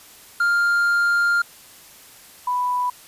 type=tone pair in turn; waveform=triangle / sine; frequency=1400 / 989.9 Hz; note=F6 / B5; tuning=+4 / +4 cents; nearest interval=tritone; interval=600 cents; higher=first; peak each=-14 / -19 dBFS; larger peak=first; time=0.4-1.42 / 2.47-2.9 s; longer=first; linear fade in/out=5 ms; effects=white hiss -46 dBFS RMS until 3.07 s + resampled to 32000 Hz